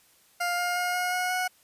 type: tone with pitch steps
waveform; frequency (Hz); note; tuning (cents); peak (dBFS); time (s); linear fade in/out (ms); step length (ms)
20% pulse; 703 / 709.1 / 715.3 / 721.5 / 727.8 / 734.1; F5 / F5 / F5 / F#5 / F#5 / F#5; +11 / +26 / +41 / -44 / -29 / -14; -21; 0.4-1.48; 10; 180
effects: white hiss -61 dBFS RMS until 1.63 s + resampled to 32000 Hz